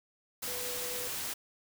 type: tone in noise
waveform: sine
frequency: 493.9 Hz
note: B4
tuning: in tune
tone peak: -42 dBFS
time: 0.47-1.08 s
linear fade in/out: 10 ms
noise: white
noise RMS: -37 dBFS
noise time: 0.42-1.34 s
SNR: -8 dB
effects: none